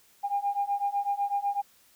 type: beating tone pair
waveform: sine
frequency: 802 / 810 Hz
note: G5 / G#5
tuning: +39 / -43 cents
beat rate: 8 Hz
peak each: -29 / -28 dBFS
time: 0.23-1.62 s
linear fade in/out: 20 ms
effects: tanh soft clip ceiling -18 dBFS + white hiss -61 dBFS RMS until 1.95 s